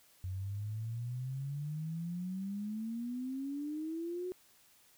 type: exponential sweep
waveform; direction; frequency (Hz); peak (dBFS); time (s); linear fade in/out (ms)
sine; up; 91.1 to 370; -36; 0.24-4.32; 0
effects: white hiss -65 dBFS RMS until 4.97 s